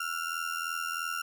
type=ring-modulated tone; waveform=35% pulse; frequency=1389 Hz; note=F6; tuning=10 cents flat; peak=-27 dBFS; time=0-1.22 s; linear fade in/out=5 ms; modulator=41.5 Hz; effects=none